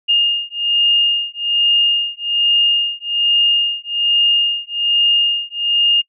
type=beating tone pair; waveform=sine; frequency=2830 / 2831.2 Hz; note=F7 / F7; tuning=+22 / +23 cents; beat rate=1.2 Hz; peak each=-16 dBFS; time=0.08-6.02 s; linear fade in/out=20 ms; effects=noise-tail reverb RT60 0.1 s tail -25 dB re dry